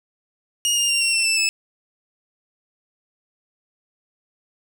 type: tone with pitch steps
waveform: 20% pulse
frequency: 2859 / 2816 / 2774 / 2733 / 2692 / 2652 / 2613 Hz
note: F7 / F7 / F7 / F7 / E7 / E7 / E7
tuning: +40 / +14 / -12 / -38 / +36 / +10 / -16 cents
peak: -12 dBFS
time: 0.65-1.49 s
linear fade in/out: 0 ms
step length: 120 ms
effects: none